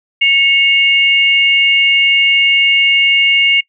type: tone pair together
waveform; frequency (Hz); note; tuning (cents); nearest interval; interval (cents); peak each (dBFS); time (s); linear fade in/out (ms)
sine; 2201 / 2813; C#7 / F7; -13 / +12; major third; 425; -10; 0.21-3.61; 10
effects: noise-tail reverb RT60 0.1 s tail -24 dB re dry